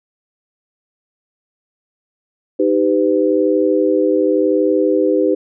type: chord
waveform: sine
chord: Eb augmented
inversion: none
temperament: equal with one note detuned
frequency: 311.1 / 392 / 504.3 Hz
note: Eb4 / G4 / B4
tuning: 0 / 0 / +36 cents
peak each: -16 dBFS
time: 2.59-5.35 s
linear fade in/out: 10 ms
effects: none